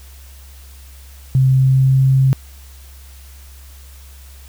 sine tone with pitch glide, 131.5 to 133.18 Hz, C3 to C3, +9 to +31 cents, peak -9 dBFS, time 1.35-2.33 s, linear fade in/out 0 ms, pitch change +22 cents, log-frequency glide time 1.48-2.02 s, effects added 67 Hz sine -37 dBFS peak until 4.48 s + white hiss -46 dBFS RMS until 4.48 s

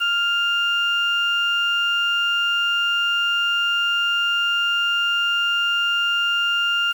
sine tone pair together, 1400 / 2800 Hz, F6 / F7, +4 / +4 cents, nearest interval octave, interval 1200 cents, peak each -19 dBFS, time 0-6.93 s, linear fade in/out 20 ms, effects tanh soft clip ceiling -13 dBFS + 7-bit

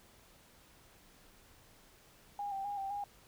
sine tone with vibrato, 798 Hz, G5, 31 cents sharp, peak -36 dBFS, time 2.39-3.04 s, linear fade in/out 2 ms, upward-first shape square, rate 3.9 Hz, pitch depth 35 cents each way, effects pink hiss -62 dBFS RMS until 3.27 s

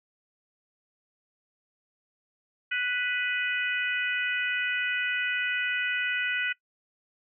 harmonic tone with a mistuned harmonic, 493.9 Hz, B4, in tune, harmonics 3 / 4 / 5 / 6, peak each -29 / -32 / -32 / -37 dBFS, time 2.71-6.53 s, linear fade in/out 10 ms, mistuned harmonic 5, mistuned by +18 cents, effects noise-tail reverb RT60 0.1 s tail -21 dB re dry

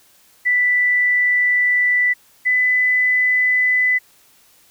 sine tone pair in turn, 1978 / 2002 Hz, B6 / B6, +2 / +23 cents, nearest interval unison, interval 21 cents, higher second, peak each -13 dBFS, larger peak neither, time 0.45-2.14 / 2.45-3.99 s, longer first, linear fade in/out 20 ms, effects white hiss -53 dBFS RMS until 4.7 s

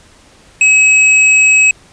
square tone, 2560 Hz, D#7, 49 cents sharp, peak -6 dBFS, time 0.61-1.71 s, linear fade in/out 2 ms, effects pink hiss -44 dBFS RMS until 1.92 s + resampled to 22050 Hz

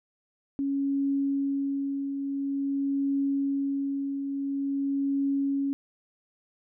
sine tone with tremolo, 277.2 Hz, C#4, in tune, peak -23 dBFS, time 0.59-5.73 s, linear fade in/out 0 ms, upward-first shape triangle, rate 0.48 Hz, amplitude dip 50%, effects none

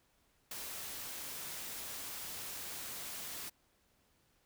white noise with ADSR envelope, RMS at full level -41 dBFS, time 0.51-3.5 s, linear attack 4 ms, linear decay 10 ms, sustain -3 dB, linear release 15 ms, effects pink hiss -73 dBFS RMS until 4.45 s

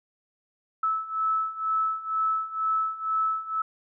sine beating tone pair, 1304 / 1306.1 Hz, E6 / E6, -19 / -16 cents, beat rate 2.1 Hz, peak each -29 / -26 dBFS, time 0.83-3.62 s, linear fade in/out 5 ms, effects none

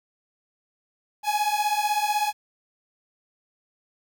45% pulse beating tone pair, 830.6 / 846.6 Hz, G#5 / G#5, 0 / +33 cents, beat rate 16 Hz, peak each -25 dBFS, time 1.23-2.33 s, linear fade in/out 50 ms, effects 10-bit

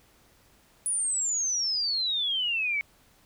sine exponential sweep, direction down, 9956 to 2219 Hz, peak -25 dBFS, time 0.86-2.81 s, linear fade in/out 0 ms, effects pink hiss -61 dBFS RMS until 3.25 s

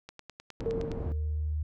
click train, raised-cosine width 0.2 ms, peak -26 dBFS, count 9, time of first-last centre 0.09-0.916 s, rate 9.68 Hz
pink low-pass noise, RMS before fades -36 dBFS, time 0.6-1.12 s, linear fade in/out 0 ms, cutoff 500 Hz, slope 12 dB/octave
sine tone with exponential decay, 454.8 Hz, A#4, 43 cents flat, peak -26 dBFS, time 0.66-1.54 s, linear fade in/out 0 ms, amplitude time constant 190 ms
sine tone, 76.3 Hz, D#2, 33 cents flat, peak -28 dBFS, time 1.06-1.63 s, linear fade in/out 5 ms
effects none

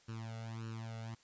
sawtooth tone with flanger, 113 Hz, A2, 47 cents sharp, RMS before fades -44 dBFS, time 0.08-1.15 s, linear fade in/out 10 ms, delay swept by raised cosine 0.71 to 1.46 ms, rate 1.7 Hz, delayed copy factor +0.95, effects white hiss -67 dBFS RMS until 1.23 s + resampled to 16000 Hz

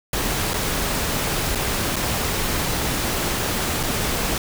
pink noise with dropouts, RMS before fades -23 dBFS, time 0.13-4.38 s, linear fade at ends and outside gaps 2 ms, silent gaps 0.535-0.54 / 1.55-1.555 / 1.959-1.964 / 3.83-3.834 s, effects none

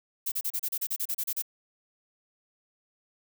violet noise bursts, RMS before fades -30 dBFS, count 13, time 0.26-1.423 s, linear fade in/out 10 ms, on 59 ms, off 33 ms, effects none

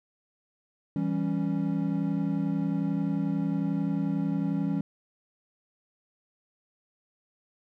triangle chord, C# diminished, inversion first, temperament equal, 164.81 / 196 / 277.2 Hz, E3 / G3 / C#4, 0 / 0 / 0 cents, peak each -28 dBFS, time 0.96-4.81 s, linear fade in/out 2 ms, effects none

